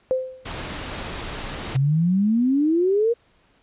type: tone with exponential decay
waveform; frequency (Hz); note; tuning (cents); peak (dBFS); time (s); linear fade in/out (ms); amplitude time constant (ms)
sine; 517; C5; -21; -15; 0.11-0.52; 0; 87
type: noise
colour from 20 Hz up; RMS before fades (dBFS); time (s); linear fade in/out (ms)
pink; -31; 0.45-1.77; 10
type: exponential sweep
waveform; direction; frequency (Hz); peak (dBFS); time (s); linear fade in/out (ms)
sine; up; 128.4 to 481.1; -16; 1.74-3.14; 20
effects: pink hiss -60 dBFS RMS until 3.62 s + resampled to 8000 Hz